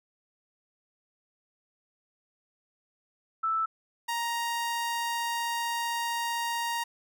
sine / sawtooth tone pair in turn, 1318.5 / 935.6 Hz, E6 / A#5, 0 / +6 cents, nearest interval tritone, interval 594 cents, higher first, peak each -25 dBFS, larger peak neither, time 3.43-3.66 / 4.08-6.84 s, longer second, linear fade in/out 10 ms, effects none

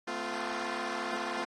10% pulse chord, F major, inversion first, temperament equal with one note detuned, 220 / 255.1 / 349.2 Hz, A3 / C4 / F4, 0 / -44 / 0 cents, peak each -32 / -31 / -28 dBFS, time 0.07-1.45 s, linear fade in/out 10 ms, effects low-pass 6000 Hz 12 dB/octave + AAC 32 kbps

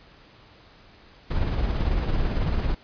brown noise with tremolo, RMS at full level -22 dBFS, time 1.3-2.75 s, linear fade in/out 10 ms, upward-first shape sine, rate 18 Hz, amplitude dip 40%, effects pink hiss -52 dBFS RMS until 2.83 s + resampled to 11025 Hz

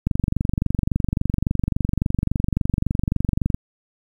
click train, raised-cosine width 5 ms, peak -7 dBFS, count 83, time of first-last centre 0.07-3.545 s, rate 23.6 Hz, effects 8-bit

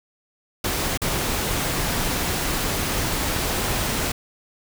pink noise with dropouts, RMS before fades -24 dBFS, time 0.64-4.12 s, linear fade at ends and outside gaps 5 ms, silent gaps 0.975-1.017 s, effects none

